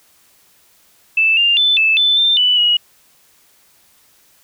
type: tone with pitch steps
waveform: sine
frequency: 2639 / 2798 / 3517 / 2625 / 3517 / 3582 / 2977 / 2903 Hz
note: E7 / F7 / A7 / E7 / A7 / A7 / F#7 / F#7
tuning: +1 / +3 / -1 / -8 / -1 / +30 / +10 / -34 cents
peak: -10 dBFS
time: 1.17-2.77 s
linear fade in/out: 5 ms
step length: 200 ms
effects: white hiss -53 dBFS RMS until 4.43 s